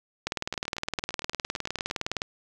two click trains, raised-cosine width 0.2 ms, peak -24 / -11 dBFS, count 13 / 39, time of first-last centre 0.54-1.901 / 0.27-2.219 s, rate 8.82 / 19.5 Hz, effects none

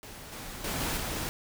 pink noise with level steps, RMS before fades -45 / -41 / -33 / -31 / -34 dBFS, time 0.03-1.29 s, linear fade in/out 0 ms, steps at 0.32 / 0.64 / 0.8 / 0.97 s, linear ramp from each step 5 ms, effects none

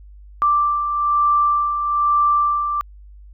sine beating tone pair, 1174.7 / 1175.8 Hz, D6 / D6, 0 / +2 cents, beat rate 1.1 Hz, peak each -24 / -15 dBFS, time 0.42-2.81 s, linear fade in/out 0 ms, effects added 50 Hz sine -39 dBFS peak until 3.33 s

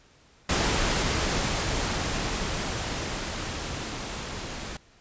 pink noise with level ramp, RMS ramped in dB -24 to -36 dBFS, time 0.49-4.77 s, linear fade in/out 5 ms, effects pink hiss -58 dBFS RMS until 5 s + resampled to 16000 Hz

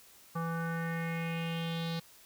square tone with low-pass filter sweep, 165.9 Hz, E3, 11 cents sharp, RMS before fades -35 dBFS, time 0.35-2 s, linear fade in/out 10 ms, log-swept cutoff 1200 to 4200 Hz, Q 4.2, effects white hiss -58 dBFS RMS until 2.25 s

